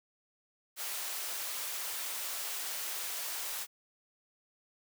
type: high-pass noise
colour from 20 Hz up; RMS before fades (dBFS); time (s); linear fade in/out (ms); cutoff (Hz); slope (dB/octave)
white; -38; 0.76-3.67; 50; 550; 12
effects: none